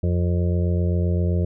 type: harmonic tone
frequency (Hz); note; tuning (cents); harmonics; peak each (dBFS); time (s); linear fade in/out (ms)
87.7; F2; +8; 1 / 2 / 4 / 5 / 6 / 7; -19 / -25 / -31 / -33 / -35 / -36; 0.03-1.45; 5
effects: none